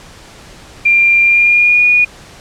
sine tone with pitch glide, 2385 to 2451 Hz, D7 to D#7, +26 to -27 cents, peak -6 dBFS, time 0.85-2.05 s, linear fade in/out 10 ms, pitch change +47 cents, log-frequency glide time 1.24-1.86 s, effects pink hiss -37 dBFS RMS until 2.4 s + low-pass 8000 Hz 12 dB/octave

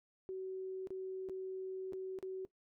sine tone with dropouts, 377.3 Hz, F#4, 34 cents sharp, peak -39 dBFS, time 0.29-2.45 s, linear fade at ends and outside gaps 0 ms, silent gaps 0.872-0.905 / 1.288-1.296 / 1.924-1.933 / 2.188-2.227 s, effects noise-tail reverb RT60 0.1 s tail -17 dB re dry

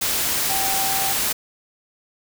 sine tone in noise, 777 Hz, G5, 16 cents flat, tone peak -26 dBFS, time 0.49-1.13 s, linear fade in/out 10 ms, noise white, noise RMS -22 dBFS, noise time 0.01-1.33 s, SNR -7 dB, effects none

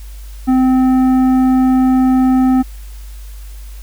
sine tone with tanh clipping, 258.3 Hz, C4, 22 cents flat, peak -10 dBFS, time 0.47-2.63 s, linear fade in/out 20 ms, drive 10 dB, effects added 50 Hz sine -28 dBFS peak until 3.82 s + white hiss -44 dBFS RMS until 3.82 s

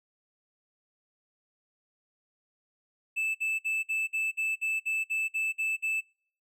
triangle tone bursts, 2631 Hz, E7, 4 cents flat, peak -25 dBFS, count 12, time 3.16-6.012 s, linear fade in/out 20 ms, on 190 ms, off 52 ms, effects noise-tail reverb RT60 0.5 s tail -26 dB re dry

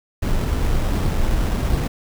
brown noise with sample-and-hold, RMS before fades -19 dBFS, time 0.22-1.88 s, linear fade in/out 10 ms, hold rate 4410 Hz, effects none

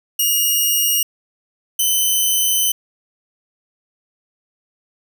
5% pulse tone pair in turn, 2863 / 3041 Hz, F7 / F#7, +42 / +47 cents, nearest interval minor second, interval 105 cents, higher second, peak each -6 dBFS, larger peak neither, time 0.19-1.03 / 1.79-2.72 s, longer second, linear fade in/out 5 ms, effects none

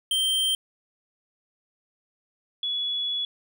square / sine tone pair in turn, 3140 / 3394 Hz, G7 / G#7, +2 / +37 cents, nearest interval minor second, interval 135 cents, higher second, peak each -22 / -25 dBFS, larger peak first, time 0.11-0.55 / 2.63-3.25 s, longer second, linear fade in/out 2 ms, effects none

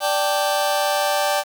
sawtooth chord, D suspended fourth, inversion none, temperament just, 587.3 / 783.1 / 881 Hz, D5 / G5 / A5, 0 / -2 / +2 cents, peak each -17 / -18 / -22 dBFS, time 0-1.44 s, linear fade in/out 50 ms, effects 7-bit

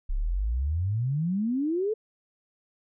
sine exponential sweep, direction up, 31.54 to 450.3 Hz, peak -24 dBFS, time 0.09-1.94 s, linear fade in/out 10 ms, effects none

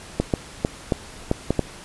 clicks, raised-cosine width 2 ms, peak -5 dBFS, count 7, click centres 0.2 / 0.338 / 0.649 / 0.922 / 1.314 / 1.506 / 1.593 s, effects pink hiss -41 dBFS RMS until 1.84 s + resampled to 24000 Hz

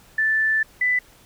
sine tone pair in turn, 1760 / 1992.7 Hz, A6 / B6, 0 / +15 cents, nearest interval major second, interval 215 cents, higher second, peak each -17 dBFS, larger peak neither, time 0.18-0.63 / 0.81-0.99 s, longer first, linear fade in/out 5 ms, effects pink hiss -52 dBFS RMS until 1.25 s

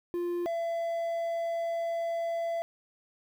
triangle tone pair in turn, 349.2 / 672.3 Hz, F4 / E5, 0 / +34 cents, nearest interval major seventh, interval 1134 cents, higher second, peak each -27 dBFS, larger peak neither, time 0.14-0.46 / 0.46-2.62 s, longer second, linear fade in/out 0 ms, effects 10-bit

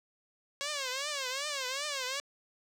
5% pulse tone with vibrato, 550 Hz, C#5, 14 cents flat, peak -22 dBFS, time 0.61-2.2 s, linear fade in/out 0 ms, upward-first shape triangle, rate 2.6 Hz, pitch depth 180 cents each way, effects low-pass 11000 Hz 12 dB/octave

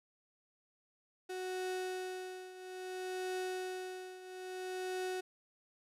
35% pulse tone with tremolo, 370 Hz, F#4, in tune, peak -34 dBFS, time 1.29-5.21 s, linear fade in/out 10 ms, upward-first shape triangle, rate 0.6 Hz, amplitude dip 80%, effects low-pass 12000 Hz 12 dB/octave

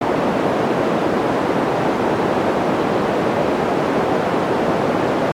white band-pass noise, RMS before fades -18 dBFS, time 0.01-5.32 s, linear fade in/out 5 ms, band 190 to 620 Hz, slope 12 dB/octave, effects AAC 64 kbps

